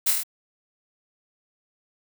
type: noise with echo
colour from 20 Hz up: blue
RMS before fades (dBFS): -21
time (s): 0.06-0.11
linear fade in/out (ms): 10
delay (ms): 25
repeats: 5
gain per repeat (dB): -2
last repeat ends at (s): 0.235
effects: none